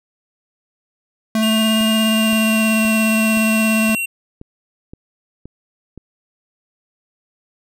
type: tone with vibrato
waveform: square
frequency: 219.6 Hz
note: A3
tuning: 3 cents flat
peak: -15 dBFS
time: 1.35-3.95 s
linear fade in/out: 2 ms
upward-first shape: triangle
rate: 17 Hz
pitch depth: 15 cents each way
type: tone with pitch glide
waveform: square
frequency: 2815 to 2740 Hz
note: F7 to F7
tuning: +13 to -34 cents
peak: -20 dBFS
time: 1.42-4.06 s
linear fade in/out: 10 ms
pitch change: -47 cents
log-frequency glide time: 1.91-2.95 s
type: click train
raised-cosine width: 3 ms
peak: -22 dBFS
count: 9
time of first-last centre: 1.81-5.977 s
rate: 1.92 Hz
effects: none